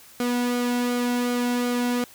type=tone with flanger; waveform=sawtooth; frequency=244 Hz; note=B3; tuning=21 cents flat; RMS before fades=-24 dBFS; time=0.2-2.04 s; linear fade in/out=2 ms; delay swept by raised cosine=1.1 to 1.71 ms; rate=2.7 Hz; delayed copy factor=-0.5; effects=white hiss -49 dBFS RMS until 2.14 s